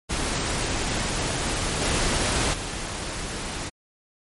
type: noise with level steps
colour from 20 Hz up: pink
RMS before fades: -26 / -23 / -31 dBFS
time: 0.09-3.7 s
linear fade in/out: 20 ms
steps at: 1.81 / 2.53 s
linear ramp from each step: 10 ms
effects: MP3 48 kbps